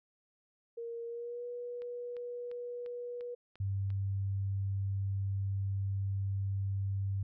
sine tone with pitch glide, 466.2 to 484.9 Hz, A#4 to B4, 0 to -32 cents, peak -38 dBFS, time 0.77-3.35 s, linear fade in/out 10 ms, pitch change +68 cents, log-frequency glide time 1.06-1.45 s
click train, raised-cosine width 0.3 ms, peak -40 dBFS, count 7, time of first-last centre 1.82-3.903 s, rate 2.88 Hz
sine tone, 98 Hz, G2, in tune, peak -31 dBFS, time 3.6-7.23 s, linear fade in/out 5 ms
effects none

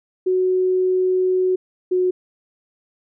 sine tone pair in turn, 370 / 365.8 Hz, F#4 / F#4, 0 / -20 cents, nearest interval unison, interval 20 cents, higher first, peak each -15 dBFS, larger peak neither, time 0.26-1.56 / 1.91-2.11 s, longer first, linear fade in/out 10 ms, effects none

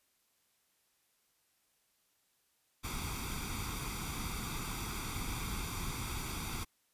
pink noise with comb filter, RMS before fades -39 dBFS, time 2.83-6.65 s, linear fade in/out 20 ms, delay 0.85 ms, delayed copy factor +0.75, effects white hiss -75 dBFS RMS until 6.93 s + resampled to 32000 Hz

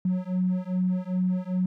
triangle beating tone pair, 182.2 / 184.7 Hz, F#3 / F#3, -26 / -3 cents, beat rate 2.5 Hz, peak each -23 dBFS, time 0.05-1.66 s, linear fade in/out 5 ms, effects tanh soft clip ceiling -19 dBFS

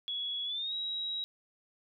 sine tone with pitch glide, 3366 to 3844 Hz, G#7 to B7, +23 to -48 cents, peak -33 dBFS, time 0.08-1.24 s, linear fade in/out 0 ms, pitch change +229 cents, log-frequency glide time 0.45-0.74 s, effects none

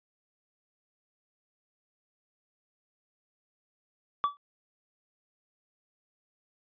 triangle tone with exponential decay, 1151 Hz, D6, 35 cents flat, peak -18 dBFS, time 4.24-4.37 s, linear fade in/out 0 ms, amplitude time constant 28 ms, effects resampled to 11025 Hz

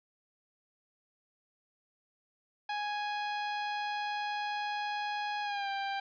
sawtooth tone with pitch glide, 830.6 to 789.9 Hz, G#5 to G5, 0 to +13 cents, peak -29 dBFS, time 2.69-6 s, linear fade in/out 5 ms, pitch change -87 cents, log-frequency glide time 5.42-5.69 s, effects resampled to 11025 Hz + 11-bit

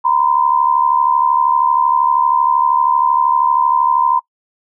sine tone pair together, 946.2 / 1019 Hz, A#5 / C6, +26 / -46 cents, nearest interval minor second, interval 128 cents, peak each -13 dBFS, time 0.04-4.2 s, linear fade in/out 20 ms, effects noise-tail reverb RT60 0.1 s tail -23 dB re dry

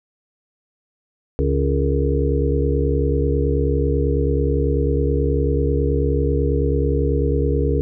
harmonic tone with a mistuned harmonic, 69.8 Hz, C#2, 13 cents sharp, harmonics 1 / 2 / 4 / 5 / 6 / 7, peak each -19 / -23 / -25 / -29 / -24 / -24 dBFS, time 1.39-7.81 s, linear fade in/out 0 ms, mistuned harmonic 7, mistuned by -77 cents, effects none

